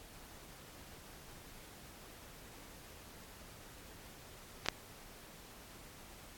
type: clicks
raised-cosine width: 0.2 ms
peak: -20 / -11 dBFS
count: 2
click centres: 4.661 / 4.686 s
effects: pink hiss -55 dBFS RMS until 6.37 s + AAC 64 kbps